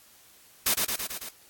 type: noise with echo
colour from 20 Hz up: white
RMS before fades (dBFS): -23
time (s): 0.66-0.74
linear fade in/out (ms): 5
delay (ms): 110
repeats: 5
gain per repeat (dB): -3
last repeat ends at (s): 1.29
effects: white hiss -56 dBFS RMS until 1.49 s + AAC 64 kbps